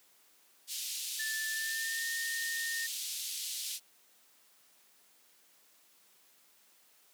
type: band-pass noise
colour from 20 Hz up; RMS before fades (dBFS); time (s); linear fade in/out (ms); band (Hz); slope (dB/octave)
pink; -39; 0.67-3.8; 50; 3300 to 14000; 24
type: tone with pitch glide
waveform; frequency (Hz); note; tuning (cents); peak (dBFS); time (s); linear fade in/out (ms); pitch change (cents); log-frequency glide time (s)
sine; 1760 to 1835.8; A6 to A#6; 0 to -27; -35; 1.19-2.87; 10; +73; 1.49-2.06
effects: white hiss -65 dBFS RMS until 7.13 s + high-pass 200 Hz 12 dB/octave